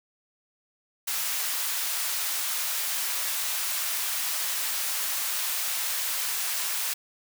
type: high-pass noise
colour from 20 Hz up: white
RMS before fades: -29 dBFS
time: 1.07-6.94 s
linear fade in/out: 10 ms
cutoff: 880 Hz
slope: 12 dB/octave
effects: none